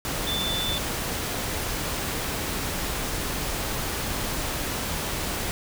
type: tone in noise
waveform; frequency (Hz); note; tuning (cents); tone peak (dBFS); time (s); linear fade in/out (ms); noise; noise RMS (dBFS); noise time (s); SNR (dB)
sine; 3520; A7; 0; -27; 0.27-0.78; 0; pink; -29; 0.05-5.51; -1
effects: none